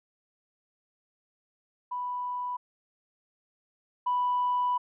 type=tone pair in turn; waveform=sine; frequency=987.8 / 987.8 Hz; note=B5 / B5; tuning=0 / 0 cents; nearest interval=unison; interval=0 cents; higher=neither; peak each=-30 / -23 dBFS; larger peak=second; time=1.91-2.57 / 4.06-4.78 s; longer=second; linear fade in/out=10 ms; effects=tanh soft clip ceiling -20 dBFS